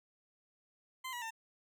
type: tone with pitch steps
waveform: 20% pulse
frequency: 1035 / 965.7 / 901 Hz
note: C6 / B5 / A5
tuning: -19 / -39 / +41 cents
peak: -35 dBFS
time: 1.04-1.307 s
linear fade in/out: 10 ms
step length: 89 ms
effects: none